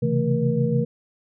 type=tone cluster; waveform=sine; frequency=131.3 / 138 / 165 / 222.9 / 476.1 Hz; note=C3 / C#3 / E3 / A3 / A#4; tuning=+6 / -7 / +2 / +23 / +37 cents; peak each=-25 dBFS; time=0.02-0.85 s; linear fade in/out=10 ms; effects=none